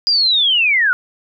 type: linear sweep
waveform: sine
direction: down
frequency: 4913 to 1400 Hz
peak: -11 dBFS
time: 0.07-0.93 s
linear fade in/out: 0 ms
effects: none